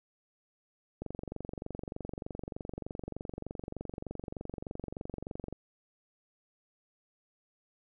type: click train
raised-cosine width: 2 ms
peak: -25 dBFS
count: 106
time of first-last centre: 1.02-5.526 s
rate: 23.3 Hz
effects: none